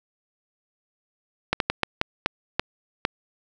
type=slowing click train; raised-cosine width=0.3 ms; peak=-4 dBFS; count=8; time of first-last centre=1.53-3.051 s; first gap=72 ms; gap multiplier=1.36; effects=none

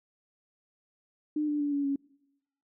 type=tone with pitch steps; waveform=sine; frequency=301.4 / 295.4 / 289.5 / 283.7 / 278 Hz; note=D4 / D4 / D4 / C#4 / C#4; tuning=+45 / +10 / -25 / +40 / +5 cents; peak=-26 dBFS; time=1.36-1.96 s; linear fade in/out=5 ms; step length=120 ms; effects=noise-tail reverb RT60 0.9 s tail -25 dB re dry

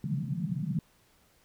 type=band-pass noise; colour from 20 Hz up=white; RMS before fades=-32 dBFS; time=0.04-0.79 s; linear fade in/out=2 ms; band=140 to 190 Hz; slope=48 dB/octave; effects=pink hiss -65 dBFS RMS until 1.44 s

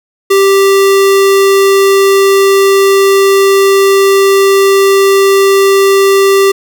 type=tone; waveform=square; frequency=392 Hz; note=G4; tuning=in tune; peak=-5 dBFS; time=0.3-6.52 s; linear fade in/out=10 ms; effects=none

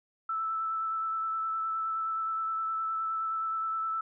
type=tone with vibrato; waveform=sine; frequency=1318.5 Hz; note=E6; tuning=in tune; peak=-29 dBFS; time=0.29-4.01 s; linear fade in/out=5 ms; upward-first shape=sine; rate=9.6 Hz; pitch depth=13 cents each way; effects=none

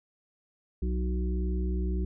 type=harmonic tone; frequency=61.74 Hz; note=B1; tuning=in tune; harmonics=1 / 3 / 5 / 6; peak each=-27 / -35 / -41 / -39 dBFS; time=0.82-2.05 s; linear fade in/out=5 ms; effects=none

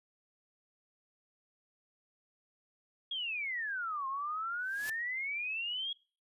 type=exponential two-way sweep; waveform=sine; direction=down then up; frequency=3332 to 1054 to 3332 Hz; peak=-34 dBFS; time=3.11-5.93 s; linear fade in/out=5 ms; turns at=4.07 s
type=noise with exponential growth; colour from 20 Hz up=white; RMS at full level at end=-39 dBFS; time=4.59-4.9 s; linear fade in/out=5 ms; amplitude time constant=66 ms
effects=noise-tail reverb RT60 0.4 s tail -25 dB re dry + resampled to 32000 Hz

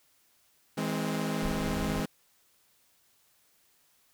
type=chord; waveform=sawtooth; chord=E augmented; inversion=none; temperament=equal with one note detuned; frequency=160.68 / 207.7 / 261.6 Hz; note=E3 / G#3 / B#3; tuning=-44 / 0 / 0 cents; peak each=-30 / -29 / -31 dBFS; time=0.77-2.06 s; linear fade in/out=10 ms
type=noise; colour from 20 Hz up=brown; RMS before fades=-37 dBFS; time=1.42-2.02 s; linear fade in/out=10 ms
effects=white hiss -67 dBFS RMS until 4.13 s

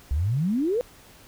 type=exponential sweep; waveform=sine; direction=up; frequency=64.1 to 512 Hz; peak=-21 dBFS; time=0.11-0.81 s; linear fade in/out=0 ms; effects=pink hiss -51 dBFS RMS until 1.27 s

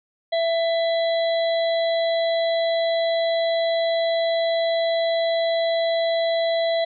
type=harmonic tone; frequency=665 Hz; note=E5; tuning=15 cents sharp; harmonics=1 / 3 / 5 / 6; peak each=-19 / -32 / -34 / -32 dBFS; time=0.32-6.85 s; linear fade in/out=10 ms; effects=none

